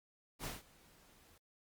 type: noise with ADSR envelope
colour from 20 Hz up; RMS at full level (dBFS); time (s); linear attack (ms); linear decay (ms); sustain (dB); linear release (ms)
pink; -42; 0.39-1.38; 61; 170; -23; 4
effects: Opus 48 kbps